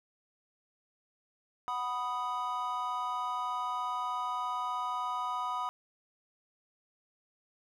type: chord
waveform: triangle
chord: B major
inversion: second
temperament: equal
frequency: 740 / 987.8 / 1244.5 Hz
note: F#5 / B5 / D#6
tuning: 0 / 0 / 0 cents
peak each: -38 / -33 / -34 dBFS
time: 1.68-5.69 s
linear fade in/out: 0 ms
effects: none